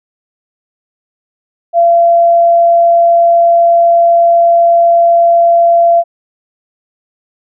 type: tone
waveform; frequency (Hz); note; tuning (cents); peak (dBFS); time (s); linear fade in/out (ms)
sine; 682; F5; -41; -4; 1.73-6.04; 50
effects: none